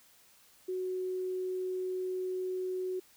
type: tone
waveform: sine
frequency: 370 Hz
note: F#4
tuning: in tune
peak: -32 dBFS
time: 0.68-3 s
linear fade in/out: 10 ms
effects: white hiss -62 dBFS RMS until 3.16 s